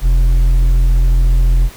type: tone with hard clipping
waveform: sine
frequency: 42.89 Hz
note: F1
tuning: 31 cents flat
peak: -9 dBFS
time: 0.01-1.7 s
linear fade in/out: 50 ms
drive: 5 dB
effects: pink hiss -37 dBFS RMS until 1.76 s